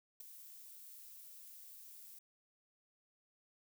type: noise with ADSR envelope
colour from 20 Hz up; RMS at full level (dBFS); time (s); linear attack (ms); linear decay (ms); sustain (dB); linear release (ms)
violet; -45; 0.2-2.19; 7; 6; -10; 6
effects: none